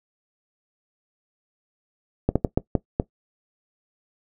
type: slowing click train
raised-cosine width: 2 ms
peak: -5 dBFS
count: 6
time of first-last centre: 2.29-2.999 s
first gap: 66 ms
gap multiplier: 1.39
effects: noise-tail reverb RT60 0.1 s tail -18 dB re dry